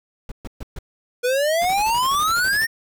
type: noise bursts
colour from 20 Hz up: brown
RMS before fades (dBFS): -30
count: 4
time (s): 0.29-0.788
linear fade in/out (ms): 2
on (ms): 27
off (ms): 130
type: exponential sweep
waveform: square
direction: up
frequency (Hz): 481.3 to 1864.7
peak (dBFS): -18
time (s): 1.23-2.67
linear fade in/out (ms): 20
type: noise with tremolo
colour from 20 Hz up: pink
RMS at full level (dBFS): -35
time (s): 1.61-2.65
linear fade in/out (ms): 10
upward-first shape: square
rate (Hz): 12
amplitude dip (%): 65
effects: none